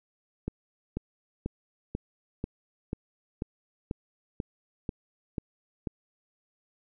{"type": "click train", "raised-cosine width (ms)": 3, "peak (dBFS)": -18, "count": 12, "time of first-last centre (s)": [0.48, 5.872], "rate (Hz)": 2.04, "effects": []}